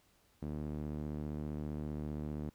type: tone with band-pass filter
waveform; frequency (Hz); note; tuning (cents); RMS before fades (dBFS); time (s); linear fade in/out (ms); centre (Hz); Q
sawtooth; 75.2; D2; +42; -40; 0.42-2.5; 5; 230; 1.1
effects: pink hiss -70 dBFS RMS until 2.54 s